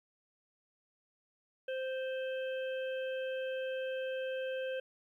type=harmonic tone; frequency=522 Hz; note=C5; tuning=4 cents flat; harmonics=1 / 3 / 5 / 6; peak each=-35 / -45 / -49 / -51 dBFS; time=1.68-4.8 s; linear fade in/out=5 ms; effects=12-bit